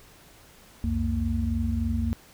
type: tone cluster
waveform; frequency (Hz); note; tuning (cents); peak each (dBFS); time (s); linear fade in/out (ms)
sine; 66 / 89.4 / 229.8; C2 / F2 / A#3; +16 / +41 / -25; -28; 0.84-2.13; 0
effects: pink hiss -53 dBFS RMS until 2.33 s